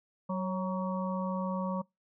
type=harmonic tone with a mistuned harmonic; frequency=187.8 Hz; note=F#3; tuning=26 cents sharp; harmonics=1 / 3 / 5 / 6; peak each=-32 / -37 / -39 / -40 dBFS; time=0.29-1.82 s; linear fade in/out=10 ms; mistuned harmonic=3; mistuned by=-39 cents; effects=noise-tail reverb RT60 0.2 s tail -25 dB re dry